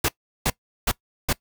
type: noise bursts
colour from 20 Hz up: pink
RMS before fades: -21 dBFS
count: 4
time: 0.04-1.33 s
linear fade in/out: 5 ms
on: 45 ms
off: 370 ms
effects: noise-tail reverb RT60 0.1 s tail -21 dB re dry